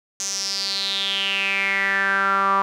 sawtooth tone with band-pass filter sweep, 196 Hz, G3, in tune, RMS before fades -22 dBFS, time 0.2-2.62 s, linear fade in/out 0 ms, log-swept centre 6400 to 1100 Hz, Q 6.8, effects none

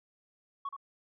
sine tone with echo, 1111 Hz, C#6, 4 cents sharp, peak -32 dBFS, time 0.65-0.69 s, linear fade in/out 5 ms, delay 75 ms, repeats 1, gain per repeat -7 dB, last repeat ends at 0.765 s, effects tanh soft clip ceiling -31 dBFS

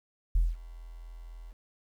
sine tone with ADSR envelope, 41.9 Hz, E1, 29 cents sharp, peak -18 dBFS, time 0.35-1.54 s, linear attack 6 ms, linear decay 200 ms, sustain -24 dB, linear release 38 ms, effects tanh soft clip ceiling -18 dBFS + 10-bit

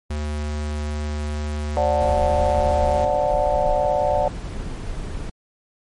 square tone, 74.8 Hz, D2, 32 cents sharp, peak -24 dBFS, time 0.1-3.05 s, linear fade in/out 5 ms
sine chord, D dominant seventh, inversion third, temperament just, 528.6 / 587.3 / 734.2 / 881 Hz, C5 / D5 / F#5 / A5, +18 / 0 / -14 / +2 cents, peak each -25 / -20 / -22 / -26 dBFS, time 1.77-4.28 s, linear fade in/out 0 ms
brown noise, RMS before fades -28 dBFS, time 2.01-5.3 s, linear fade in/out 10 ms
effects MP3 48 kbps

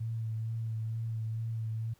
sine tone with vibrato, 112.3 Hz, A2, 36 cents sharp, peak -32 dBFS, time 0-1.94 s, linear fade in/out 10 ms, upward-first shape sine, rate 2.2 Hz, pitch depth 23 cents each way, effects pink hiss -67 dBFS RMS until 1.99 s

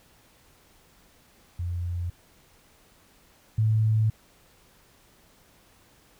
sine tone pair in turn, 87.31 / 109.5 Hz, F2 / A2, 0 / -8 cents, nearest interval major third, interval 392 cents, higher second, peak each -27 / -19 dBFS, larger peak second, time 1.59-2.1 / 3.58-4.1 s, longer second, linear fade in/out 5 ms, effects pink hiss -59 dBFS RMS until 6.19 s

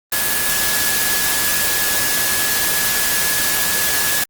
sine tone in noise, 1694 Hz, G#6, 34 cents sharp, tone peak -24 dBFS, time 0.12-4.24 s, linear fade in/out 5 ms, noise white, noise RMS -18 dBFS, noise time 0.12-4.24 s, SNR -9 dB, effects Opus 24 kbps

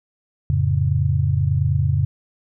sine chord, F augmented, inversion none, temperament equal with one note detuned, 88.53 / 110 / 138.59 Hz, F2 / A2 / C#3, +24 / 0 / 0 cents, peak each -20 / -22 / -19 dBFS, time 0.5-2.05 s, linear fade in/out 0 ms, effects none

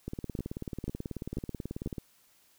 two click trains, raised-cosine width 3 ms, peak -23 / -21 dBFS, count 36 / 4, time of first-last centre 0.08-1.982 / 0.39-1.861 s, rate 18.4 / 2.04 Hz, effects white hiss -65 dBFS RMS until 2.58 s

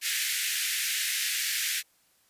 pink high-pass noise, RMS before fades -29 dBFS, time 0.01-1.83 s, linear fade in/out 50 ms, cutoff 1700 Hz, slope 48 dB/octave, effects white hiss -66 dBFS RMS until 2.29 s + resampled to 32000 Hz

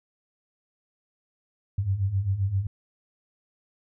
sine beating tone pair, 92.5 / 100.1 Hz, F#2 / G2, 0 / +37 cents, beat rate 7.6 Hz, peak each -29 / -24 dBFS, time 1.78-2.67 s, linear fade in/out 5 ms, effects none

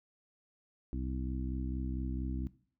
harmonic tone, 64.4 Hz, C2, 27 cents flat, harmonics 1 / 2 / 3 / 4 / 5, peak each -36 / -43 / -45 / -42 / -45 dBFS, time 0.93-2.47 s, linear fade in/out 0 ms, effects noise-tail reverb RT60 0.5 s tail -18 dB re dry

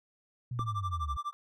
sine linear sweep, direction down, 125.1 to 65.2 Hz, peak -33 dBFS, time 0.51-1.17 s, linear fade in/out 5 ms
triangle tone with tremolo, 1178 Hz, D6, 5 cents sharp, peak -29 dBFS, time 0.59-1.33 s, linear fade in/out 0 ms, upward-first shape sine, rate 12 Hz, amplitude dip 100%
click, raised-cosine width 3 ms, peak -26 dBFS, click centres 0.594 s
effects none

